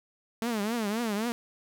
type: tone with vibrato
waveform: sawtooth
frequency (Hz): 219.9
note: A3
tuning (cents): -1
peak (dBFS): -24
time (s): 0.42-1.32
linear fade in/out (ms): 0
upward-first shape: triangle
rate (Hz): 3.8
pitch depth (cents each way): 190
effects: none